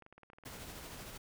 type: clicks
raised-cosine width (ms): 0.5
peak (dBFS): -40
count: 12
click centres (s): 0.023 / 0.064 / 0.126 / 0.18 / 0.233 / 0.301 / 0.333 / 0.385 / 0.437 / 0.475 / 0.526 / 0.586
type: noise with tremolo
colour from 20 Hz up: pink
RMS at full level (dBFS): -47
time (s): 0.45-1.18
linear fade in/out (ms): 10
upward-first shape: sine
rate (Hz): 13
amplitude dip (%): 30
effects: none